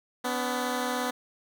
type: tone pair together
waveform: 10% pulse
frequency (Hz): 249.4 / 286.7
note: B3 / D4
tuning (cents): +17 / -42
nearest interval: major second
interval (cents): 241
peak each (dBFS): -20 / -27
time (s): 0.24-1.11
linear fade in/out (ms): 10
effects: none